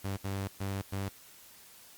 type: tone bursts at uneven times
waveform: sawtooth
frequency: 98 Hz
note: G2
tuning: in tune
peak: -29 dBFS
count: 4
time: 0.04-0.17 / 0.24-0.48 / 0.6-0.82 / 0.92-1.09 s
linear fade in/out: 10 ms
effects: white hiss -55 dBFS RMS until 1.97 s + Opus 48 kbps